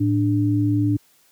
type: tone pair together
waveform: sine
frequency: 110 / 294.4 Hz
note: A2 / D4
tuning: 0 / +4 cents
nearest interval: octave + perfect fourth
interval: 1704 cents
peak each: -19 dBFS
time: 0-0.97 s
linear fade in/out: 10 ms
effects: white hiss -58 dBFS RMS until 1.31 s + high-pass 60 Hz 12 dB/octave